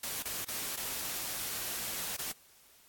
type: noise with dropouts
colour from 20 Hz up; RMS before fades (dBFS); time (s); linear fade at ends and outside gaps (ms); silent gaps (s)
white; -37; 0.03-2.32; 5; 0.226-0.252 / 0.447-0.483 / 0.762-0.773 / 2.167-2.189
effects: white hiss -61 dBFS RMS until 2.88 s + AAC 64 kbps